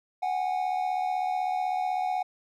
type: tone pair together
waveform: triangle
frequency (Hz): 740 / 816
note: F#5 / G#5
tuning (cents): 0 / -31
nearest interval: major second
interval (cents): 169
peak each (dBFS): -25 / -30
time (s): 0.22-2.23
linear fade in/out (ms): 10
effects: none